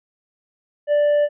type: tone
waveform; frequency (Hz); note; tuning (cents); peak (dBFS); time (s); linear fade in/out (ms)
triangle; 587.3; D5; 0; -12; 0.87-1.29; 50
effects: resampled to 8000 Hz